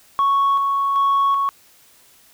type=tone with tremolo; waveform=sine; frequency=1108.7 Hz; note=C#6; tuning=in tune; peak=-12 dBFS; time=0.19-1.49 s; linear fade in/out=0 ms; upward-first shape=square; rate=1.3 Hz; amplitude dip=35%; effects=tanh soft clip ceiling -12 dBFS + white hiss -52 dBFS RMS until 2.33 s